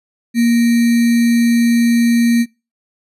sine tone with sample-and-hold, 234.8 Hz, A#3, 13 cents sharp, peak -9 dBFS, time 0.34-2.46 s, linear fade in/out 50 ms, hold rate 2100 Hz, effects noise-tail reverb RT60 0.3 s tail -25 dB re dry + resampled to 32000 Hz

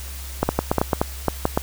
clicks, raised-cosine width 1 ms, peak -3 dBFS, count 11, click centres 0.43 / 0.49 / 0.59 / 0.715 / 0.783 / 0.815 / 0.932 / 1.015 / 1.283 / 1.454 / 1.575 s, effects added 67 Hz sine -32 dBFS peak until 1.62 s + white hiss -38 dBFS RMS until 1.62 s

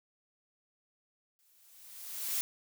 blue noise with exponential growth, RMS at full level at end -31 dBFS, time 1.39-2.41 s, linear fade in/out 0 ms, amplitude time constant 220 ms, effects none

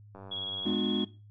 click train, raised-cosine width 1 ms, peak -33 dBFS, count 58, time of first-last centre 0.15-0.735 s, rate 97.4 Hz
sine tone with vibrato, 3322 Hz, G#7, in tune, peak -33 dBFS, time 0.31-1.05 s, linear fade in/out 10 ms, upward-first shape square, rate 19 Hz, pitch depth 14 cents each way
triangle chord, G# diminished seventh, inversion none, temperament just, 207.7 / 249.2 / 299 / 358.8 Hz, G#3 / B3 / D4 / F4, 0 / +16 / +31 / +47 cents, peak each -29 / -31 / -32 / -32 dBFS, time 0.65-1.05 s, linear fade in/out 10 ms
effects noise-tail reverb RT60 0.3 s tail -18 dB re dry + added 104 Hz sine -50 dBFS peak until 1.3 s

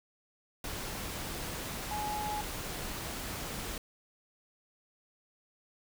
sine tone in noise, 841 Hz, G#5, 22 cents sharp, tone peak -34 dBFS, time 1.91-2.41 s, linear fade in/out 2 ms, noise pink, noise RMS -39 dBFS, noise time 0.64-3.78 s, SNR +2 dB, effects none

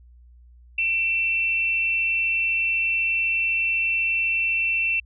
sine tone pair together, 2349 / 2688 Hz, D7 / E7, 0 / +33 cents, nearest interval major second, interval 233 cents, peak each -32 / -20 dBFS, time 0.78-5 s, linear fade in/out 5 ms, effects added 60 Hz sine -47 dBFS peak until 5.05 s

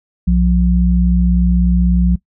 sine tone pair together, 61.5 / 177.81 Hz, B1 / F3, -7 / +31 cents, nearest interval octave + tritone, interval 1838 cents, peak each -12 dBFS, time 0.27-2.16 s, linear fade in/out 10 ms, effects noise-tail reverb RT60 0.1 s tail -20 dB re dry

